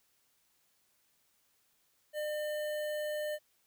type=tone with notch filter; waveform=square; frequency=603 Hz; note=D5; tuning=46 cents sharp; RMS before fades=-36 dBFS; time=2.13-3.39 s; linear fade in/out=50 ms; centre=5400 Hz; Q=1.2; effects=white hiss -73 dBFS RMS until 3.66 s